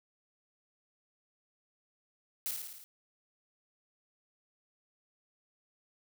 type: noise with echo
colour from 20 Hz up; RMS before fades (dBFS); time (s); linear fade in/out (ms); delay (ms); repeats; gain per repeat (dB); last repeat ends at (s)
blue; -35; 2.46-2.51; 0; 55; 6; -3; 2.84
effects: none